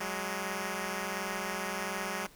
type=tone pair together; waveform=5% pulse; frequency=186.33 / 207.7 Hz; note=F#3 / G#3; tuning=+12 / 0 cents; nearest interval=major second; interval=188 cents; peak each=-25 dBFS; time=0-2.27 s; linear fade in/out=10 ms; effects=pink hiss -57 dBFS RMS until 2.35 s